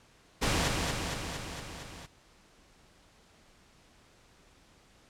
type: noise with echo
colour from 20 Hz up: pink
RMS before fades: -28 dBFS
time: 0.41-0.69 s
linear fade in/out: 20 ms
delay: 230 ms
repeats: 6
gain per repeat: -3 dB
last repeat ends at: 2.07 s
effects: pink hiss -61 dBFS RMS until 5.09 s + low-pass 8000 Hz 12 dB/octave